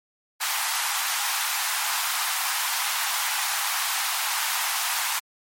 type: high-pass noise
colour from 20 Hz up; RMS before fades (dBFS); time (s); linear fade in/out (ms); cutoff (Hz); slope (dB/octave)
pink; -26; 0.4-5.2; 20; 790; 48
effects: MP3 64 kbps